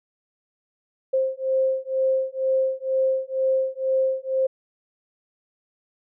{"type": "beating tone pair", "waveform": "sine", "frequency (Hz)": [526, 528.1], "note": ["C5", "C5"], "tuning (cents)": [9, 16], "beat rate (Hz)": 2.1, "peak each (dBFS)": -23, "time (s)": [1.13, 4.47], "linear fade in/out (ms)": 10, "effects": []}